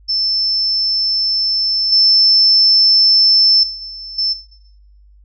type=tone with level steps; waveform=sine; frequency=5300 Hz; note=E8; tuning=9 cents sharp; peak=-14 / -8 / -28 / -14 dBFS; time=0.08-4.34 s; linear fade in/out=20 ms; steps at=1.92 / 3.63 / 4.18 s; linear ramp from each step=5 ms; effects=noise-tail reverb RT60 0.9 s tail -17 dB re dry + added 50 Hz sine -43 dBFS peak until 5.24 s